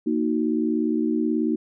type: chord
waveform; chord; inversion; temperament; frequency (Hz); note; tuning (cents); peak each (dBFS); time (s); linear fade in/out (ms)
sine; D# minor; second; equal; 233.1 / 311.1 / 370; A#3 / D#4 / F#4; 0 / 0 / 0; -24 / -23 / -28; 0.06-1.56; 10
effects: none